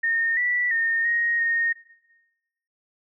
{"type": "tone with pitch steps", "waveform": "sine", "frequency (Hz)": [1834, 1960, 1832, 1872, 1850], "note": ["A#6", "B6", "A#6", "A#6", "A#6"], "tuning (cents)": [-29, -14, -31, 7, -14], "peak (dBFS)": -20, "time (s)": [0.03, 1.73], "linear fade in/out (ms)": 10, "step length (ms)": 340, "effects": ["noise-tail reverb RT60 1.0 s tail -17 dB re dry"]}